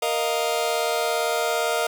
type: chord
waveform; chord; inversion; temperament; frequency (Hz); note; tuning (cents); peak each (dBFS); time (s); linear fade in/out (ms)
sawtooth; Bb suspended fourth; none; just; 466.2 / 621.6 / 699.2; Bb4 / Eb5 / F5; 0 / -2 / +2; -22; 0.02-1.87; 5
effects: none